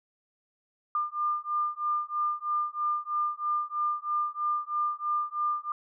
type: beating tone pair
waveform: sine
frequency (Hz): 1199 / 1202.1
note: D6 / D6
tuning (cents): +36 / +40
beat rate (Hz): 3.1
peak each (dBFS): -30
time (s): 0.95-5.72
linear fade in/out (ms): 2
effects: none